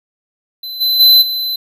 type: tone with level steps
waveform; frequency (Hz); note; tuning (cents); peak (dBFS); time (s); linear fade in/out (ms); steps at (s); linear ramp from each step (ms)
square; 4035; B7; +36; -24 / -12 / -5 / -17; 0.63-1.56; 5; 0.8 / 0.99 / 1.21; 20
effects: none